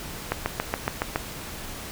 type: click train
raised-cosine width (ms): 0.5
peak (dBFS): -8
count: 7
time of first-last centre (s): 0.32-1.159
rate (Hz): 7.15
effects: pink hiss -37 dBFS RMS until 1.91 s